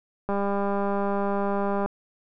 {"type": "click train", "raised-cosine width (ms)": 1, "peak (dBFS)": -14, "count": 315, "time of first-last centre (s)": [0.29, 1.86], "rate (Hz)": 200, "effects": []}